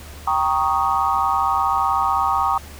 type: chord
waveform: sine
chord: Eb dominant seventh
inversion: first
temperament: equal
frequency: 784 / 932.3 / 1108.7 / 1244.5 Hz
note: G5 / Bb5 / Db6 / Eb6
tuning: 0 / 0 / 0 / 0 cents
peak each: -22 dBFS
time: 0.27-2.58 s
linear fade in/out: 5 ms
effects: added 74 Hz sine -37 dBFS peak until 2.79 s + pink hiss -41 dBFS RMS until 2.79 s